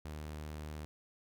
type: tone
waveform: sawtooth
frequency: 76.1 Hz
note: D#2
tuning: 38 cents flat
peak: -38 dBFS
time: 0.05-0.85 s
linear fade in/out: 0 ms
effects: none